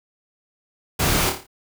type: noise with echo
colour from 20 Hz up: pink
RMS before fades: -21 dBFS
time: 0.99-1.3 s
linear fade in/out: 10 ms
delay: 28 ms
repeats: 6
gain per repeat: -5 dB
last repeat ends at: 1.468 s
effects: none